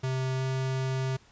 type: tone with pitch glide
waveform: square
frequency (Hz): 130.81 to 131.64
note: C3 to C3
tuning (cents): 0 to +11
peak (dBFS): -28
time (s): 0.03-1.17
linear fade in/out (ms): 10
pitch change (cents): +11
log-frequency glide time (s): 0.36-0.42
effects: pink hiss -59 dBFS RMS until 1.31 s + resampled to 16000 Hz